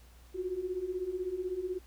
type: beating tone pair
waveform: sine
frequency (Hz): 355 / 371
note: F4 / F#4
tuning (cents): +28 / +5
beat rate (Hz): 16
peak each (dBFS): -38 / -34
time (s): 0.34-1.79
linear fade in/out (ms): 20
effects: added 60 Hz sine -54 dBFS peak until 1.86 s + pink hiss -62 dBFS RMS until 1.86 s